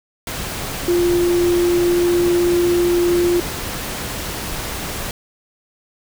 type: tone in noise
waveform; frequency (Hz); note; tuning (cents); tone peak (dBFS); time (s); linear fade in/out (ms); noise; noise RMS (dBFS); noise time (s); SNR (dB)
sine; 349.2; F4; 0; -13; 0.88-3.4; 2; pink; -26; 0.27-5.11; +10
effects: none